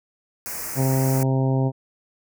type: band-stop noise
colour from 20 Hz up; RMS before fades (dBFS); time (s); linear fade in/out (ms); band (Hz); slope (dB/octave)
white; -31; 0.46-1.23; 0; 2400 to 5100; 48
type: harmonic tone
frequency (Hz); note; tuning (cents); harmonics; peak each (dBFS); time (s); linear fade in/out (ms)
132.6; C3; +23; 1 / 2 / 3 / 4 / 5 / 6 / 7; -19 / -25 / -29 / -31 / -33 / -35 / -36; 0.75-1.72; 50
effects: none